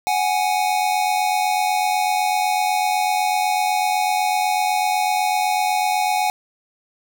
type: tone pair together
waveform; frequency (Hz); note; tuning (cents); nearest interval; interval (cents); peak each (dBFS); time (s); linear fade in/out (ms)
square; 742.6 / 830.6; F#5 / G#5; +6 / 0; major second; 194; -21; 0.07-6.3; 0
effects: none